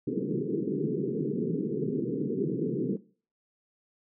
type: band-pass noise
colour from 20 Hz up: white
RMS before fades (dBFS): -30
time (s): 0.07-2.97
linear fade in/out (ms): 5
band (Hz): 130 to 450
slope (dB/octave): 96
effects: noise-tail reverb RT60 0.4 s tail -19 dB re dry

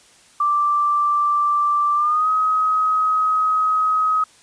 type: tone with pitch glide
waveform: sine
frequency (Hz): 1174.7 to 1266.3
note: D6 to D#6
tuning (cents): 0 to +30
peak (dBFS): -15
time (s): 0.4-4.24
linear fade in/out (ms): 5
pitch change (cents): +130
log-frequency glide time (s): 1.95-2.29
effects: white hiss -51 dBFS RMS until 4.42 s + resampled to 22050 Hz

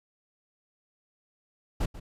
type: noise with echo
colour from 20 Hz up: brown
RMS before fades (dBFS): -26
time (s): 1.8-1.86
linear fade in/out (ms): 10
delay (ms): 140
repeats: 1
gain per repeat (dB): -15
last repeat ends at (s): 2
effects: resampled to 32000 Hz

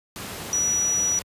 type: tone in noise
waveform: sine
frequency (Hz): 5850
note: F#8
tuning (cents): -21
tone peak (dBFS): -20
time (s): 0.53-1.19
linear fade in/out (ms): 0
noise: pink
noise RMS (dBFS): -34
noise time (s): 0.16-1.22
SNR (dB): +11
effects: high-pass 80 Hz 12 dB/octave + resampled to 32000 Hz

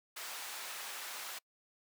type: high-pass noise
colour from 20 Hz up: pink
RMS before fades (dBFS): -44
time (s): 0.16-1.39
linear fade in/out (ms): 10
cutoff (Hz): 980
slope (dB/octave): 12
effects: noise-tail reverb RT60 0.1 s tail -26 dB re dry

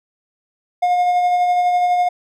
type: tone with tremolo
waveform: triangle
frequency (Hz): 715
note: F5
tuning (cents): +41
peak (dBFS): -10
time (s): 0.82-2.09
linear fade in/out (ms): 10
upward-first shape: sine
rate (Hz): 12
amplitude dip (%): 30
effects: none

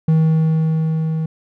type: tone with level ramp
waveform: triangle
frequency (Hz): 159.4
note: D#3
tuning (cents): +42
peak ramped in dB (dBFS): -8 to -16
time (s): 0.08-1.26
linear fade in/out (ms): 5
effects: none

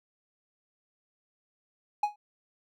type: tone with exponential decay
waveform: triangle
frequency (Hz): 833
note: G#5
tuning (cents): +5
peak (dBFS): -18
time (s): 2.03-2.16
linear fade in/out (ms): 5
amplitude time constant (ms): 27
effects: none

